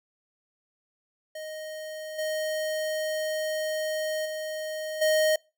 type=tone with level steps; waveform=square; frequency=622.3 Hz; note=D#5; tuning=in tune; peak=-36 / -28 / -32 / -21 dBFS; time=1.35-5.36 s; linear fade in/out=5 ms; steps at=2.18 / 4.25 / 5.01 s; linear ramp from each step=10 ms; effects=noise-tail reverb RT60 0.3 s tail -26 dB re dry